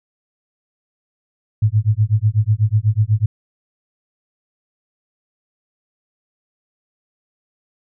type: tone with tremolo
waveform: sine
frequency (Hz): 107.3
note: A2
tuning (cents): -43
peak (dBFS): -9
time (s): 1.62-3.26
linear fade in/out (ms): 5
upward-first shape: sine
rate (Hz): 8.1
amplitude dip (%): 100
effects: none